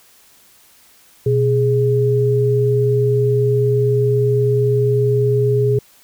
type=tone pair together; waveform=sine; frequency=123.47 / 415.3 Hz; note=B2 / G#4; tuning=0 / 0 cents; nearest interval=octave + major sixth; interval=2100 cents; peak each=-15 dBFS; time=1.26-5.79 s; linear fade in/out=5 ms; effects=white hiss -50 dBFS RMS until 6.03 s